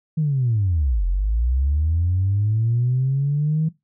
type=linear two-way sweep; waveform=sine; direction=down then up; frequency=160.5 to 42.56 to 160.5 Hz; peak=-16 dBFS; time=0.17-3.69 s; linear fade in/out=10 ms; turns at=1.06 s; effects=noise-tail reverb RT60 0.2 s tail -19 dB re dry + tanh soft clip ceiling -12 dBFS